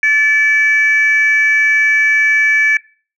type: tone pair together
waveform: sine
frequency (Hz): 1741.8 / 2300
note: A6 / D7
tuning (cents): -18 / -37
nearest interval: perfect fourth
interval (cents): 481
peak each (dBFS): -11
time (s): 0.03-2.77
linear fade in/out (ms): 2
effects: noise-tail reverb RT60 0.4 s tail -21 dB re dry + tanh soft clip ceiling -3 dBFS